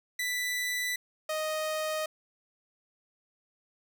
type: tone pair in turn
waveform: sawtooth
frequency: 1981 / 622.5 Hz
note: B6 / D#5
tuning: +5 / +1 cents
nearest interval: octave + minor sixth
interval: 2004 cents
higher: first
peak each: -26 dBFS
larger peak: neither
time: 0.19-0.96 / 1.29-2.06 s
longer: neither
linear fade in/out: 5 ms
effects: none